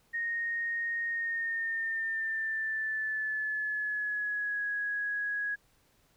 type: tone with pitch glide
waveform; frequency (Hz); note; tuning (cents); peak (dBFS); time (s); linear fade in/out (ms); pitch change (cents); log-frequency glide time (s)
sine; 1858 to 1664.9; A#6 to G#6; -6 to +4; -30; 0.13-5.56; 20; -190; 1.07-4.63
effects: pink hiss -68 dBFS RMS until 6.16 s